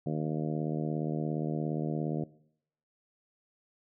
harmonic tone, 77.2 Hz, D#2, 13 cents flat, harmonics 2 / 3 / 4 / 5 / 6 / 7 / 8 / 9, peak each -32 / -36 / -38 / -40 / -42 / -43 / -44 / -45 dBFS, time 0.06-2.24 s, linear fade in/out 5 ms, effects noise-tail reverb RT60 0.7 s tail -20 dB re dry

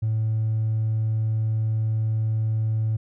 sine tone with hard clipping, 110 Hz, A2, in tune, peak -21 dBFS, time 0.02-2.97 s, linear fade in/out 10 ms, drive 1 dB, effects none

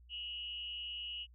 sine tone with frequency modulation, 2902 Hz, F#7, 34 cents flat, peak -40 dBFS, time 0.09-1.27 s, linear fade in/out 50 ms, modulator 217 Hz, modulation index 0.56, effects added 60 Hz sine -57 dBFS peak until 1.34 s

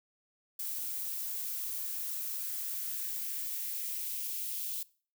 violet noise with high-pass filter sweep, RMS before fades -37 dBFS, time 0.59-4.83 s, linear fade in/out 5 ms, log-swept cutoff 620 to 3000 Hz, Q 1.6, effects noise-tail reverb RT60 0.4 s tail -21 dB re dry

